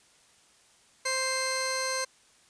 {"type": "tone pair together", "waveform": "15% pulse", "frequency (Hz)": [523.2, 2093], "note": ["C5", "C7"], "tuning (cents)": [0, 0], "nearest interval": "2 octaves", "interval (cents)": 2400, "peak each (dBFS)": [-24, -24], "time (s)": [1.05, 2.05], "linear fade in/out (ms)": 10, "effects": ["white hiss -61 dBFS RMS until 2.49 s", "resampled to 22050 Hz"]}